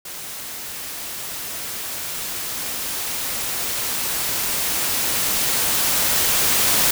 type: noise with level ramp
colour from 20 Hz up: white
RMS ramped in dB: -33 to -17 dBFS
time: 0.05-6.91 s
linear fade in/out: 5 ms
effects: none